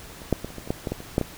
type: clicks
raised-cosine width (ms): 2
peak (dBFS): -27 / -6 / -17 / -28 / -21 / -24 / -10 / -13 / -13 / -23 / -6 / -11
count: 12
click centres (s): 0.218 / 0.327 / 0.446 / 0.504 / 0.583 / 0.675 / 0.705 / 0.872 / 0.92 / 1.004 / 1.181 / 1.213
effects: pink hiss -43 dBFS RMS until 1.37 s